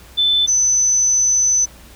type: tone pair in turn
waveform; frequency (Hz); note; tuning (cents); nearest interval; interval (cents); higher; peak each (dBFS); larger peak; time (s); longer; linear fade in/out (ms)
sine; 3520 / 6047; A7 / F#8; 0 / +37; major sixth; 937; second; -12; neither; 0.17-0.47 / 0.47-1.66; second; 20
effects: added 60 Hz sine -43 dBFS peak until 1.95 s + pink hiss -44 dBFS RMS until 1.95 s